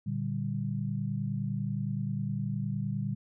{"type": "chord", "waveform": "sine", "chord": "G minor", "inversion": "first", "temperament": "equal", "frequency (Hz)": [116.54, 146.83, 196], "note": ["Bb2", "D3", "G3"], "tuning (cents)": [0, 0, 0], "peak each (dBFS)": [-34, -34, -34], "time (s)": [0.06, 3.15], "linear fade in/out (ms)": 10, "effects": []}